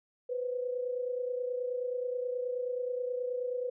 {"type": "tone pair together", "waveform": "sine", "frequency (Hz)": [493.9, 523.3], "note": ["B4", "C5"], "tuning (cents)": [0, 0], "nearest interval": "minor second", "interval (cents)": 100, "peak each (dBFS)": [-32, -39], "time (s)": [0.29, 3.7], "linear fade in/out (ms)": 10, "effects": []}